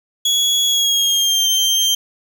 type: tone with pitch glide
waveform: 30% pulse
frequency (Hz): 3358 to 3151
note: G#7 to G7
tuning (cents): +18 to +8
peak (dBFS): -11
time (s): 0.25-1.95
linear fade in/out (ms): 5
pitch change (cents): -110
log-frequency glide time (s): 0.65-1.47
effects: none